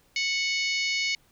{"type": "harmonic tone", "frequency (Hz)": 737, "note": "F#5", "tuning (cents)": -7, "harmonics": [3, 4, 5, 6, 7, 8, 9], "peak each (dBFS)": [-27, -34, -37, -32, -35, -42, -39], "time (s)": [0.16, 1.15], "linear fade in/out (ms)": 2, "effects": ["pink hiss -63 dBFS RMS until 1.31 s"]}